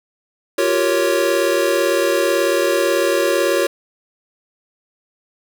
square chord, G half-diminished seventh, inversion third, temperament equal with one note detuned, 349.2 / 387.3 / 466.2 / 554.4 Hz, F4 / G4 / Bb4 / Db5, 0 / -21 / 0 / 0 cents, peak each -21 / -22 / -23 / -19 dBFS, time 0.58-3.67 s, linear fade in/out 5 ms, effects none

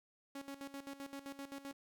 sawtooth tone with tremolo, 277.2 Hz, C#4, in tune, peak -40 dBFS, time 0.35-1.73 s, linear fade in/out 5 ms, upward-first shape square, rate 7.7 Hz, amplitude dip 75%, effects none

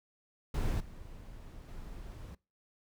brown noise with level steps, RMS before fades -32 / -48 / -45 dBFS, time 0.54-2.35 s, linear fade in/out 5 ms, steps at 0.8 / 1.68 s, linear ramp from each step 5 ms, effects noise-tail reverb RT60 0.3 s tail -23 dB re dry

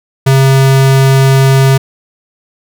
square tone, 134.5 Hz, C3, 48 cents sharp, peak -5 dBFS, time 0.26-1.78 s, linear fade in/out 10 ms, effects none

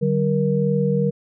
sine tone cluster, 148.9 / 191.4 / 471.4 Hz, D3 / G3 / A#4, +24 / -41 / +19 cents, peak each -21 dBFS, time 0.01-1.11 s, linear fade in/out 20 ms, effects none

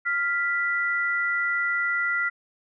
sine tone pair together, 1396.9 / 1975.5 Hz, F6 / B6, 0 / 0 cents, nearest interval tritone, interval 600 cents, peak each -25 dBFS, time 0.05-2.3 s, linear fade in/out 20 ms, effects none

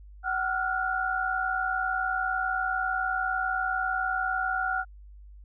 sine tone cluster, 753 / 1388 / 1448 Hz, F#5 / F6 / F#6, +30 / -11 / -38 cents, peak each -30 dBFS, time 0.23-4.85 s, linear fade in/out 50 ms, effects added 50 Hz sine -45 dBFS peak until 5.44 s

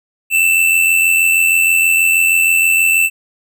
square tone with amplitude modulation, 2663 Hz, E7, 17 cents sharp, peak -8 dBFS, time 0.3-3.1 s, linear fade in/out 50 ms, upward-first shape sine, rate 86.3 Hz, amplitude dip 50%, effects none

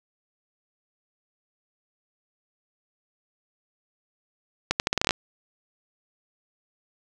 accelerating click train, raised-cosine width 0.2 ms, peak -4 dBFS, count 10, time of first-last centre 4.71-5.108 s, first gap 89 ms, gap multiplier 0.81, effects none

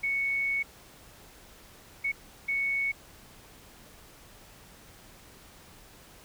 sine tone bursts at uneven times, 2217 Hz, C#7, in tune, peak -26 dBFS, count 3, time 0.03-0.63 / 2.04-2.12 / 2.48-2.92 s, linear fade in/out 10 ms, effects pink hiss -53 dBFS RMS until 6.24 s

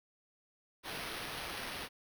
blue noise with sample-and-hold, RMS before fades -42 dBFS, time 0.83-1.89 s, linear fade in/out 50 ms, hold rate 7350 Hz, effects none

